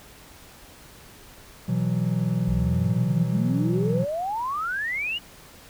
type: chord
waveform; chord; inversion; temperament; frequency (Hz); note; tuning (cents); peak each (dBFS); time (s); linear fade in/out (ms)
triangle; B suspended fourth; none; equal; 123.47 / 164.81 / 185; B2 / E3 / F#3; 0 / 0 / 0; -24; 1.68-4.05; 10
type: exponential sweep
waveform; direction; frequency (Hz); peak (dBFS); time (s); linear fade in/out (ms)
sine; up; 56.5 to 2960; -25; 2.47-5.19; 20
effects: pink hiss -48 dBFS RMS until 5.69 s